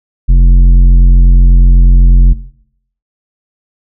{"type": "tone with tanh clipping", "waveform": "sine", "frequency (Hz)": 44.08, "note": "F1", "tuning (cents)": 17, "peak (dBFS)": -3, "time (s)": [0.28, 2.34], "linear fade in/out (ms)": 20, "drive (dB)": 9, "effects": ["noise-tail reverb RT60 0.7 s tail -17 dB re dry"]}